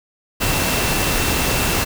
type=tone in noise; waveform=sine; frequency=2688 Hz; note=E7; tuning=33 cents sharp; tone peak=-28 dBFS; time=0.4-1.85 s; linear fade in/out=20 ms; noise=pink; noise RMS=-19 dBFS; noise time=0.4-1.85 s; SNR=-12 dB; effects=none